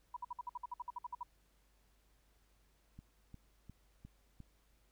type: tone bursts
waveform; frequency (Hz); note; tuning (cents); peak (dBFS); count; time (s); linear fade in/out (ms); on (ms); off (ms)
sine; 977; B5; -19; -39; 14; 0.14-1.232; 5; 26; 56
type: click train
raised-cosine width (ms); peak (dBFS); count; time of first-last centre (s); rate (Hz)
5; -39; 5; 2.99-4.403; 2.83
effects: added 50 Hz sine -70 dBFS peak until 4.91 s + pink hiss -75 dBFS RMS until 4.91 s